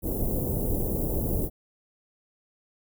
pink band-stop noise, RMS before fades -27 dBFS, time 0.02-1.5 s, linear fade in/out 50 ms, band 550 to 13000 Hz, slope 24 dB/octave, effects none

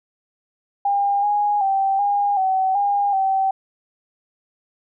sine tone with pitch steps, 804 / 826 / 779 / 812 / 760 / 809 / 771 Hz, G5 / G#5 / G5 / G#5 / F#5 / G#5 / G5, +44 / -10 / -11 / -39 / +46 / -46 / -29 cents, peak -16 dBFS, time 0.85-3.51 s, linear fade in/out 5 ms, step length 380 ms, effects none

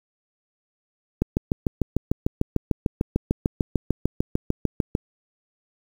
click train, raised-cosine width 3 ms, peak -7 dBFS, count 26, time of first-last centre 1.22-4.951 s, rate 6.7 Hz, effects 7-bit

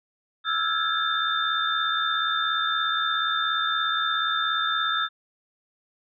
sine tone cluster, 1315 / 1392 / 1643 / 1707 / 3594 Hz, E6 / F6 / G#6 / G#6 / A7, -5 / -6 / -19 / +47 / +36 cents, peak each -26 / -31 / -31 / -34 / -27 dBFS, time 0.44-5.09 s, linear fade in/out 50 ms, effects none

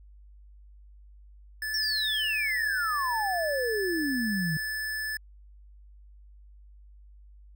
square tone, 1738 Hz, A6, 22 cents flat, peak -31 dBFS, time 1.62-5.17 s, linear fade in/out 2 ms
sine exponential sweep, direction down, 5588 to 150 Hz, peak -27 dBFS, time 1.74-4.57 s, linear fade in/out 2 ms
effects added 50 Hz sine -49 dBFS peak until 7.55 s

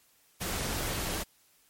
pink noise, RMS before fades -33 dBFS, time 0.4-1.24 s, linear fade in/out 20 ms, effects white hiss -65 dBFS RMS until 1.69 s + MP3 64 kbps

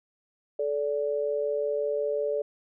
sine tone pair together, 434.5 / 580 Hz, A4 / D5, -22 / -22 cents, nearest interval perfect fourth, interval 500 cents, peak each -28 dBFS, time 0.59-2.42 s, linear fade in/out 5 ms, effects none

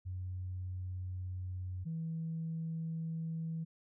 sine tone pair in turn, 91.7 / 162.78 Hz, F#2 / E3, -15 / -21 cents, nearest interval minor seventh, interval 994 cents, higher second, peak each -37 / -35 dBFS, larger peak second, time 0.05-1.85 / 1.85-3.65 s, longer neither, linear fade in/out 20 ms, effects tanh soft clip ceiling -31 dBFS

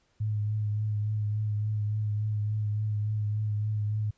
sine tone with vibrato, 105.9 Hz, G#2, 34 cents sharp, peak -26 dBFS, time 0.2-4.11 s, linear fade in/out 10 ms, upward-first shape triangle, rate 3.5 Hz, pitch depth 31 cents each way, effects pink hiss -70 dBFS RMS until 4.17 s + resampled to 16000 Hz

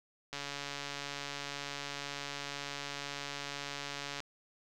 click train, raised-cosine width 0.2 ms, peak -22 dBFS, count 551, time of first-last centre 0.33-4.203 s, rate 142 Hz, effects none

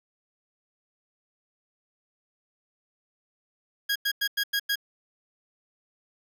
20% pulse tone bursts, 1641 Hz, G#6, 21 cents flat, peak -19 dBFS, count 6, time 3.89-4.757 s, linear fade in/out 10 ms, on 67 ms, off 93 ms, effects none

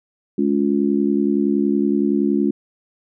harmonic tone, 70.7 Hz, C#2, 35 cents sharp, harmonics 3 / 4 / 5, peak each -19 / -19 / -21 dBFS, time 0.38-2.51 s, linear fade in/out 5 ms, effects none

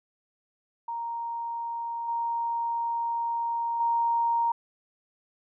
sine tone with level steps, 932.3 Hz, A#5, in tune, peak -30 / -26 / -22 dBFS, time 0.88-4.52 s, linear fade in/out 5 ms, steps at 2.08 / 3.8 s, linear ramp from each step 5 ms, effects none

